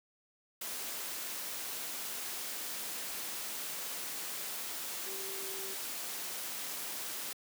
sine tone in noise, 387.6 Hz, G4, 20 cents flat, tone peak -46 dBFS, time 5.06-5.74 s, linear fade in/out 5 ms, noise white, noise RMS -40 dBFS, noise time 0.61-7.33 s, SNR -9 dB, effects high-pass 200 Hz 12 dB/octave

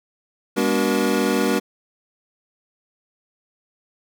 square tone cluster, 201.7 / 241.6 / 288.5 / 375.3 / 478.1 Hz, G3 / B3 / D4 / F#4 / A#4, +50 / -38 / -31 / +25 / +44 cents, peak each -25 dBFS, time 0.56-1.6 s, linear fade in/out 20 ms, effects none

